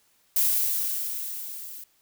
violet noise with level ramp, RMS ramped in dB -21 to -41 dBFS, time 0.36-1.84 s, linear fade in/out 5 ms, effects white hiss -65 dBFS RMS until 2.01 s

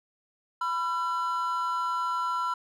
triangle tone pair together, 994 / 1356 Hz, B5 / E6, +11 / +49 cents, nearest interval perfect fourth, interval 538 cents, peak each -27 dBFS, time 0.61-2.54 s, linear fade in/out 5 ms, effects tanh soft clip ceiling -17 dBFS

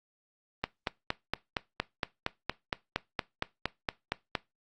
click train, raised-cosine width 0.3 ms, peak -12 dBFS, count 17, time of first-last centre 0.64-4.352 s, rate 4.31 Hz, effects noise-tail reverb RT60 0.2 s tail -20 dB re dry + Opus 32 kbps

